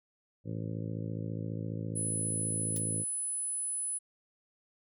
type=harmonic tone; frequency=54.7 Hz; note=A1; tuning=9 cents flat; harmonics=2 / 3 / 4 / 5 / 6 / 7 / 8 / 9 / 10; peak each=-37 / -39 / -45 / -44 / -47 / -52 / -52 / -49 / -52 dBFS; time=0.44-3.05 s; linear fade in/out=50 ms
type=tone; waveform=sine; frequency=10080 Hz; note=D#9; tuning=21 cents sharp; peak=-32 dBFS; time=1.95-3.99 s; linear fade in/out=20 ms
type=noise with exponential decay; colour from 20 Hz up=blue; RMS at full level=-37 dBFS; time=2.76-2.83 s; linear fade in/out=2 ms; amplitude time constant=15 ms
effects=none